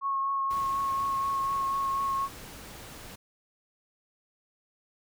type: tone with vibrato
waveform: sine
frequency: 1093 Hz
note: C#6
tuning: 25 cents flat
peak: -26 dBFS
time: 0.01-2.29 s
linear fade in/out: 50 ms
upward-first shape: triangle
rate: 4.1 Hz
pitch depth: 17 cents each way
type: noise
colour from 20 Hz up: pink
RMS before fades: -45 dBFS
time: 0.5-3.16 s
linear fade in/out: 10 ms
effects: none